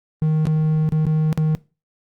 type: tone with dropouts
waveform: triangle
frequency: 155.9 Hz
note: D#3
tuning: 4 cents sharp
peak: -13 dBFS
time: 0.22-1.55 s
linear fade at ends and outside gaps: 0 ms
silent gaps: 0.455-0.469 / 0.89-0.922 / 1.054-1.067 / 1.328-1.376 s
effects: noise-tail reverb RT60 0.3 s tail -21 dB re dry + Opus 32 kbps